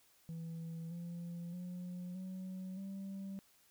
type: tone with pitch steps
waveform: sine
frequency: 164.81 / 171.81 / 179.1 / 186.71 / 194.64 Hz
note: E3 / F3 / F3 / F#3 / G3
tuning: 0 / -28 / +44 / +16 / -12 cents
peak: -39 dBFS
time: 0.29-3.39 s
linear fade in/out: 0 ms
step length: 620 ms
effects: tanh soft clip ceiling -41 dBFS + white hiss -69 dBFS RMS until 3.7 s